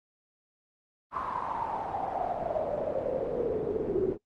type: noise with band-pass filter sweep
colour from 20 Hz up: brown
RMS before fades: -31 dBFS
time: 1.11-4.18 s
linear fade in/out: 50 ms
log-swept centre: 1100 to 360 Hz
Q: 7.4
effects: noise-tail reverb RT60 0.1 s tail -23 dB re dry + Opus 24 kbps